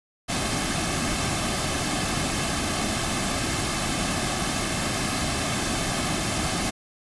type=noise with comb filter; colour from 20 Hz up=pink; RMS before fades=-26 dBFS; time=0.28-6.71 s; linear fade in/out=20 ms; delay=2.1 ms; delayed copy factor=-0.55; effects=resampled to 24000 Hz